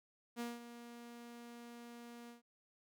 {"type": "tone with ADSR envelope", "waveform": "sawtooth", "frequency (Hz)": 237.2, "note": "A#3", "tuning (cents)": 30, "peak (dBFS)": -35, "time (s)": [0.36, 2.42], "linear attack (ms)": 42, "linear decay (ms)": 190, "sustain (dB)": -12, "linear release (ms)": 130, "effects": []}